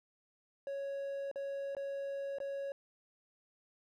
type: tone with dropouts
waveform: triangle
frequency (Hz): 554.4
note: C#5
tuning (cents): 0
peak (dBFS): -35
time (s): 0.67-2.72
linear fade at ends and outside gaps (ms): 1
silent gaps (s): 1.314-1.358 / 1.75-1.767 / 2.385-2.402
effects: none